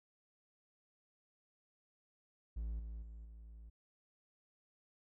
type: tone with level steps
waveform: triangle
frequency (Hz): 55.7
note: A1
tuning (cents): +22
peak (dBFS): -36 / -41 / -46 / -49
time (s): 2.56-3.7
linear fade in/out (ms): 10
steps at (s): 2.79 / 3.02 / 3.25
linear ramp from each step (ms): 5
effects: none